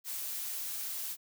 blue noise, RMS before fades -38 dBFS, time 0.04-1.17 s, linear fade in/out 50 ms, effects none

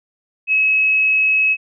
sine tone, 2569 Hz, E7, 45 cents flat, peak -12 dBFS, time 0.47-1.57 s, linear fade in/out 50 ms, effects none

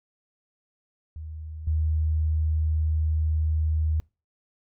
sine tone with level steps, 78.2 Hz, D#2, 9 cents sharp, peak -34 / -21 dBFS, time 1.16-4 s, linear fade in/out 0 ms, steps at 1.67 s, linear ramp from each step 5 ms, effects noise-tail reverb RT60 0.3 s tail -26 dB re dry

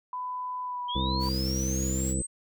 sine tone with pitch glide, 1000 to 982.3 Hz, B5 to B5, +21 to -10 cents, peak -31 dBFS, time 0.13-1.29 s, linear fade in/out 2 ms, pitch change -31 cents, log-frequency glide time 0.63-0.83 s
sine linear sweep, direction up, 3136 to 8372 Hz, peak -32 dBFS, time 0.88-2.27 s, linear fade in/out 20 ms
harmonic tone, 65.41 Hz, C2, in tune, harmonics 1 / 2 / 3 / 4 / 5 / 7 / 8, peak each -30 / -34 / -33 / -40 / -36 / -41 / -43 dBFS, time 0.95-2.22 s, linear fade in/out 5 ms
white noise, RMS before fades -45 dBFS, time 1.19-2.15 s, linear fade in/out 50 ms
effects none

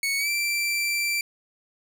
sawtooth tone with pitch glide, 2217 to 2346 Hz, C#7 to D7, 0 to -2 cents, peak -20 dBFS, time 0.03-1.21 s, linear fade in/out 2 ms, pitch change +98 cents, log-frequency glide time 0.18-0.29 s, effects none

